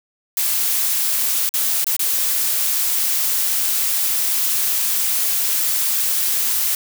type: noise with dropouts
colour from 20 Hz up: blue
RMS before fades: -19 dBFS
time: 0.37-6.75 s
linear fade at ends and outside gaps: 2 ms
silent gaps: 1.492-1.539 / 1.844-1.867 / 1.966-1.993 s
effects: none